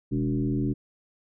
sine tone with frequency modulation, 207.2 Hz, G#3, 4 cents flat, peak -23 dBFS, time 0.11-0.74 s, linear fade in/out 20 ms, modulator 79.5 Hz, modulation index 1.6, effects none

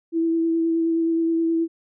sine tone with vibrato, 329.6 Hz, E4, in tune, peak -18 dBFS, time 0.12-1.68 s, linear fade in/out 50 ms, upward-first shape sine, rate 9.5 Hz, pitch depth 14 cents each way, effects none

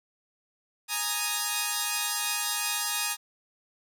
5% pulse chord, Ab suspended second, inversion none, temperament equal, 830.6 / 932.3 / 1244.5 Hz, Ab5 / Bb5 / Eb6, 0 / 0 / 0 cents, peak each -20 dBFS, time 0.88-3.17 s, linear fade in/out 50 ms, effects none

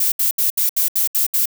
violet noise bursts, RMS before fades -17 dBFS, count 8, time 0-1.457 s, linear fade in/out 5 ms, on 120 ms, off 71 ms, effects none

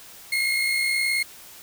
35% pulse tone pair together, 2092 / 2151 Hz, C7 / C7, -1 / +47 cents, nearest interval unison, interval 48 cents, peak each -29 / -20 dBFS, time 0.32-1.23 s, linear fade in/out 5 ms, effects white hiss -45 dBFS RMS until 1.62 s

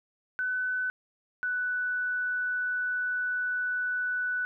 sine tone pair in turn, 1504 / 1487.6 Hz, F#6 / F#6, +28 / +9 cents, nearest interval unison, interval 19 cents, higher first, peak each -27 dBFS, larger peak neither, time 0.39-0.9 / 1.43-4.45 s, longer second, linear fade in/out 0 ms, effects none

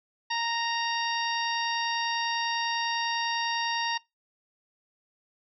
harmonic tone, 930 Hz, A#5, 4 cents flat, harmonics 1 / 2 / 3 / 4 / 5 / 6, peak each -30 / -33 / -35 / -36 / -37 / -38 dBFS, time 0.3-3.98 s, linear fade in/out 10 ms, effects noise-tail reverb RT60 0.2 s tail -23 dB re dry

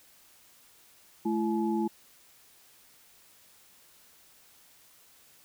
sine tone cluster, 217.2 / 337.3 / 853 Hz, A3 / E4 / G#5, -22 / +40 / +46 cents, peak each -29 / -29 / -35 dBFS, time 1.25-1.88 s, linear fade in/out 10 ms, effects white hiss -59 dBFS RMS until 5.44 s

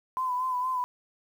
sine tone with vibrato, 1012 Hz, B5, 42 cents sharp, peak -26 dBFS, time 0.17-0.84 s, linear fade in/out 0 ms, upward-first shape sine, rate 4.3 Hz, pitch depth 40 cents each way, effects 9-bit

